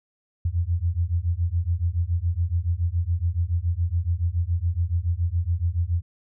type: beating tone pair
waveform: sine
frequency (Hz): 82.7 / 89.8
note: E2 / F2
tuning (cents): +6 / +49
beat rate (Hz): 7.1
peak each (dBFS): -24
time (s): 0.45-6.02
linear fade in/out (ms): 5
effects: none